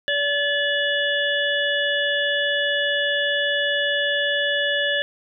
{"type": "harmonic tone with a mistuned harmonic", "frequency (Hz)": 575, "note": "D5", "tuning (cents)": -37, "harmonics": [1, 3, 5, 6], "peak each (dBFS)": [-25, -22, -27, -27], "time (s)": [0.08, 5.02], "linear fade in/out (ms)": 0, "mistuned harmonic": 5, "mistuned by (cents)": 30, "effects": []}